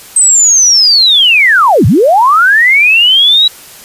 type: linear two-way sweep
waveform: sine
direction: down then up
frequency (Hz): 8310 to 83.1 to 3928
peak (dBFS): -3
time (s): 0.16-3.48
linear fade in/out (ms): 5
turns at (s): 1.86
effects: white hiss -33 dBFS RMS until 3.84 s + resampled to 32000 Hz